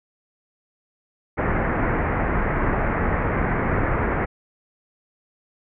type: low-pass noise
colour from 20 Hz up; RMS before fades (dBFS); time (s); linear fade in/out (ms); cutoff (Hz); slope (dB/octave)
pink; -22; 1.37-4.26; 20; 2100; 48
effects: none